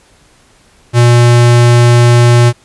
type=tone; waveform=square; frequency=120 Hz; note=B2; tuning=49 cents flat; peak=-4 dBFS; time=0.93-2.53 s; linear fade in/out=50 ms; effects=pink hiss -47 dBFS RMS until 2.64 s + resampled to 24000 Hz